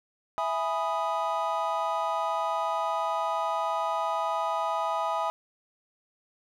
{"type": "chord", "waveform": "triangle", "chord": "E major seventh", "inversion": "none", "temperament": "equal", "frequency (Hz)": [659.3, 830.6, 987.8, 1244.5], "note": ["E5", "G#5", "B5", "D#6"], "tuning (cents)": [0, 0, 0, 0], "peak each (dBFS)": -30, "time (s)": [0.38, 5.3], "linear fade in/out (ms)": 0, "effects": []}